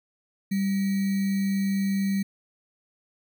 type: tone with sample-and-hold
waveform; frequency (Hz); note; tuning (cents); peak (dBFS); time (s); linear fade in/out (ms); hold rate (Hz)
sine; 195.7; G3; -3; -22; 0.51-2.23; 10; 2100
effects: none